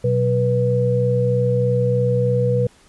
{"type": "tone cluster", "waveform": "sine", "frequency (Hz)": [123, 186.2, 488.4], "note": ["B2", "F#3", "B4"], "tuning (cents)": [-7, 11, -19], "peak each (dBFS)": [-18, -26, -18], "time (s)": [0.04, 2.67], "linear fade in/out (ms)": 5, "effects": ["pink hiss -52 dBFS RMS until 2.88 s", "resampled to 24000 Hz"]}